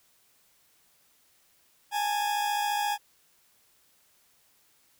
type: tone pair together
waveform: 40% pulse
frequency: 826 / 880.4 Hz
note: G#5 / A5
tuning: -10 / +1 cents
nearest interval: minor second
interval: 111 cents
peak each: -26 / -33 dBFS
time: 1.91-2.98 s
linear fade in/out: 50 ms
effects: white hiss -65 dBFS RMS until 4.99 s